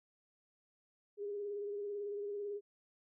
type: tone with vibrato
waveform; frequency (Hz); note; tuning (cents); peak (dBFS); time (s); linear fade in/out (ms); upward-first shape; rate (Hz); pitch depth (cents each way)
sine; 408.5; G#4; -29; -38; 1.17-2.61; 50; sine; 18; 32
effects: none